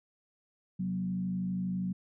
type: tone with frequency modulation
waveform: sine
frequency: 184.9 Hz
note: F#3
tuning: 1 cent flat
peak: -30 dBFS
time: 0.79-1.93 s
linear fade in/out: 10 ms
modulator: 52.4 Hz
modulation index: 0.57
effects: none